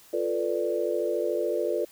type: chord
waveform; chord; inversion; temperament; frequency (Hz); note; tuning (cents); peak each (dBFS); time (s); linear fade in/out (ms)
sine; B half-diminished seventh; second; equal; 349.2 / 440 / 493.9 / 587.3; F4 / A4 / B4 / D5; 0 / 0 / 0 / 0; -30; 0.13-1.85; 5
effects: white hiss -54 dBFS RMS until 1.91 s